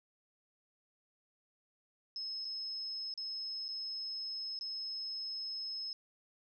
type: tone with dropouts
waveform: sine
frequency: 5180 Hz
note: E8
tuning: 31 cents flat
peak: -38 dBFS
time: 2.16-5.93 s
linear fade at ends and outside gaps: 1 ms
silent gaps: 2.447-2.451 / 3.139-3.176 / 3.682-3.688 / 4.59-4.61 s
effects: none